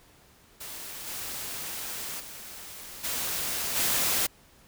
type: noise with level steps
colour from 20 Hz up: white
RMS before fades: -40 / -36 / -43 / -31 / -26 dBFS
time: 0.6-4.27 s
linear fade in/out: 10 ms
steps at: 1.06 / 2.19 / 3.03 / 3.75 s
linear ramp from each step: 20 ms
effects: pink hiss -58 dBFS RMS until 4.67 s